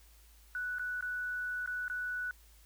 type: tone with dropouts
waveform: sine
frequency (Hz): 1480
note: F#6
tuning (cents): 0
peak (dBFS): -34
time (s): 0.55-2.31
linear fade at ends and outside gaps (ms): 1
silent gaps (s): 0.785-0.795 / 1.009-1.025 / 1.661-1.675 / 1.881-1.899
effects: added 54 Hz sine -58 dBFS peak until 2.65 s + white hiss -64 dBFS RMS until 2.65 s